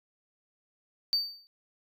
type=tone with exponential decay; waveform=triangle; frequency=4600 Hz; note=D8; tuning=37 cents flat; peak=-19 dBFS; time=1.13-1.47 s; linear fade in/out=0 ms; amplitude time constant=72 ms; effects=tanh soft clip ceiling -18 dBFS